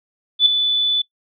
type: tone with ADSR envelope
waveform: sine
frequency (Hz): 3483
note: A7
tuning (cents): -18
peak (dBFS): -6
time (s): 0.39-1.02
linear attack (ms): 71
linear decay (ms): 3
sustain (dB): -9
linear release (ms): 8
effects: noise-tail reverb RT60 0.1 s tail -20 dB re dry